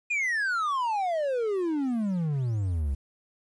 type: exponential sweep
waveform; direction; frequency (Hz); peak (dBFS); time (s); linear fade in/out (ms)
triangle; down; 2489 to 65.6; -23; 0.1-2.95; 10
effects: resampled to 22050 Hz + 10-bit